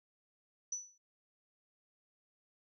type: tone with exponential decay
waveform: sine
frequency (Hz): 5950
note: F#8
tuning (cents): +9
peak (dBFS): -33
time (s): 0.72-0.98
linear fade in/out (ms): 5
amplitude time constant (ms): 56
effects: none